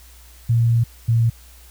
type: tone pair in turn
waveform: sine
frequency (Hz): 116.54 / 115.33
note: A#2 / A#2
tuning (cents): 0 / -18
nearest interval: unison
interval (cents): 18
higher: first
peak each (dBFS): -13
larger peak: neither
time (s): 0.49-0.84 / 1.08-1.3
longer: first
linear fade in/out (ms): 10
effects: added 60 Hz sine -44 dBFS peak until 1.7 s + white hiss -49 dBFS RMS until 1.7 s